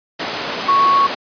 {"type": "tone in noise", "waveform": "sine", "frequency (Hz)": 1108.7, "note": "C#6", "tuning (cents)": 0, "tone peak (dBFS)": -10, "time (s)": [0.68, 1.07], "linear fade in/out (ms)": 10, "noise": "pink", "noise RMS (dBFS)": -21, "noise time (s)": [0.19, 1.15], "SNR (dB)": 8, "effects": ["high-pass 300 Hz 12 dB/octave", "resampled to 11025 Hz"]}